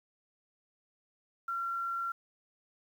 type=tone with quantisation; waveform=sine; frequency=1368 Hz; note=F6; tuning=36 cents flat; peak=-32 dBFS; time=1.48-2.12 s; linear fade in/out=5 ms; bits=10; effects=none